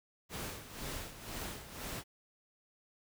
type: noise with tremolo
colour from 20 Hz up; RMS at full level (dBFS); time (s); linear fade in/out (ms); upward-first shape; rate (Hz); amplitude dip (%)
pink; -41; 0.29-2.04; 50; sine; 2; 70
effects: none